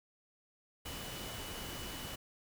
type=tone in noise; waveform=sine; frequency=2960 Hz; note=F#7; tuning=in tune; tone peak=-50 dBFS; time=0.85-2.16 s; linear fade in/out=10 ms; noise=pink; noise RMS=-44 dBFS; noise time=0.85-2.16 s; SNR=-9 dB; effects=none